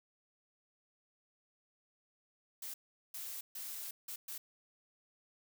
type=noise bursts at uneven times; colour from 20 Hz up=blue; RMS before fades=-44 dBFS; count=5; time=2.62-2.74 / 3.14-3.41 / 3.55-3.91 / 4.08-4.16 / 4.28-4.38 s; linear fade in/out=5 ms; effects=none